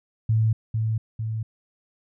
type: tone with echo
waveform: sine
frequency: 110.7 Hz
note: A2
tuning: 11 cents sharp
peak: -17 dBFS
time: 0.29-0.53 s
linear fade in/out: 5 ms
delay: 450 ms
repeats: 2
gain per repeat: -4 dB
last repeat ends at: 1.43 s
effects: none